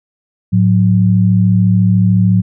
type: tone pair together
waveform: sine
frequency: 108.4 / 182.3 Hz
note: A2 / F#3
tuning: -25 / -25 cents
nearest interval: major sixth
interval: 900 cents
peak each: -10 dBFS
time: 0.52-2.42 s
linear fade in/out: 20 ms
effects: none

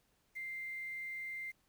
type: tone with quantisation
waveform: sine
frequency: 2093 Hz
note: C7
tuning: in tune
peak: -40 dBFS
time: 0.35-1.52 s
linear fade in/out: 20 ms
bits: 10
effects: pink hiss -75 dBFS RMS until 1.68 s

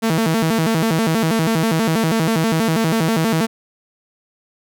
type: tone with vibrato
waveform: sawtooth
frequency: 190.5 Hz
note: G3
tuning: 49 cents flat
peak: -11 dBFS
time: 0.02-3.47 s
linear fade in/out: 20 ms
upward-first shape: square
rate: 6.2 Hz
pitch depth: 290 cents each way
effects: none

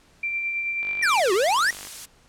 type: tone with tremolo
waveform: sine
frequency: 2356 Hz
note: D7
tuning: 5 cents sharp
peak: -23 dBFS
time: 0.23-1.2 s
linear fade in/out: 5 ms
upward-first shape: sine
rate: 9.3 Hz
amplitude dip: 30%
type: click train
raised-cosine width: 0.3 ms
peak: -24 dBFS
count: 52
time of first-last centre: 0.83-1.871 s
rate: 49 Hz
type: exponential two-way sweep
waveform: square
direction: down then up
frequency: 1990 to 353.4 to 1990 Hz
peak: -19 dBFS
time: 1.02-1.71 s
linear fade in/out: 10 ms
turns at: 1.33 s
type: noise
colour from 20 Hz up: blue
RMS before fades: -33 dBFS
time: 1.08-2.06 s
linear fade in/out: 10 ms
effects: pink hiss -57 dBFS RMS until 2.28 s + low-pass 9000 Hz 12 dB/octave

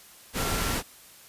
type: tone in noise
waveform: sine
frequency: 1364 Hz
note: F6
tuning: 41 cents flat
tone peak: -36 dBFS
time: 0.35-0.77 s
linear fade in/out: 50 ms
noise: pink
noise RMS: -28 dBFS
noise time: 0.33-0.83 s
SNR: -11 dB
effects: white hiss -51 dBFS RMS until 1.28 s + resampled to 32000 Hz

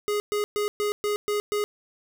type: tone bursts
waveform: square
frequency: 415.3 Hz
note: G#4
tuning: in tune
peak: -24 dBFS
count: 7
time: 0.08-1.64 s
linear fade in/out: 0 ms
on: 120 ms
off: 120 ms
effects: 11-bit

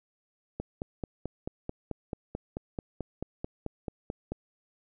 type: click train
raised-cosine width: 2 ms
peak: -20 dBFS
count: 18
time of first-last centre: 0.6-4.32 s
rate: 4.57 Hz
effects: none

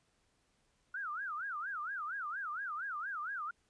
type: tone with vibrato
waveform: sine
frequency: 1396.9 Hz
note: F6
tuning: in tune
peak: -37 dBFS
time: 0.94-3.51 s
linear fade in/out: 5 ms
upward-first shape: sine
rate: 4.3 Hz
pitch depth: 290 cents each way
effects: pink hiss -75 dBFS RMS until 3.69 s + resampled to 22050 Hz

